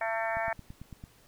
harmonic tone, 224.6 Hz, A3, 36 cents sharp, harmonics 3 / 4 / 5 / 6 / 7 / 8 / 9 / 10, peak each -32 / -35 / -45 / -41 / -41 / -36 / -46 / -40 dBFS, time 0.01-0.53 s, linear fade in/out 2 ms
click train, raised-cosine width 5 ms, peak -31 dBFS, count 7, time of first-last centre 0.37-1.039 s, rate 8.97 Hz
effects pink hiss -61 dBFS RMS until 1.27 s

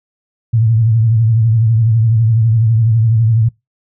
sine tone with vibrato, 112.8 Hz, A2, 44 cents sharp, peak -8 dBFS, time 0.53-3.49 s, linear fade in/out 10 ms, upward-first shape triangle, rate 12 Hz, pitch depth 100 cents each way, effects noise-tail reverb RT60 0.2 s tail -24 dB re dry

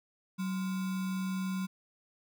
sine tone with sample-and-hold, 188 Hz, F#3, 28 cents sharp, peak -31 dBFS, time 0.38-1.67 s, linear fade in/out 20 ms, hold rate 1225 Hz, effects none

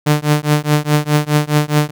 sawtooth tone with tremolo, 149.4 Hz, D3, 30 cents sharp, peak -4 dBFS, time 0.06-1.91 s, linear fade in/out 10 ms, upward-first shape triangle, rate 4.8 Hz, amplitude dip 100%, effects none

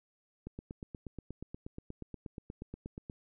click train, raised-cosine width 3 ms, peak -29 dBFS, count 23, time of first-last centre 0.47-3.098 s, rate 8.37 Hz, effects none

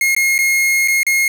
45% pulse tone with dropouts, 2150 Hz, C7, 47 cents sharp, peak -12 dBFS, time 0.01-1.28 s, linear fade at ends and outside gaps 2 ms, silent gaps 0.149-0.164 / 0.381-0.388 / 0.877-0.882 / 1.032-1.066 s, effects none

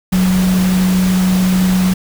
sine tone in noise, 185 Hz, F#3, in tune, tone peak -10 dBFS, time 0.12-1.94 s, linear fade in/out 10 ms, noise pink, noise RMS -23 dBFS, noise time 0.12-1.94 s, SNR +10 dB, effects none

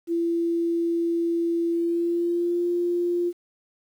sine tone with pitch glide, 337.5 to 349 Hz, E4 to F4, +41 to -1 cents, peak -21 dBFS, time 0.07-3.33 s, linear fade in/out 50 ms, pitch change +58 cents, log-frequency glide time 1.72-2.67 s, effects 9-bit

